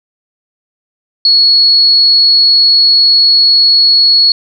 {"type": "tone", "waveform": "sine", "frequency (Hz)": 4358, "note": "C#8", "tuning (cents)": -30, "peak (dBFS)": -4, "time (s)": [1.25, 4.32], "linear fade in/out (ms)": 2, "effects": []}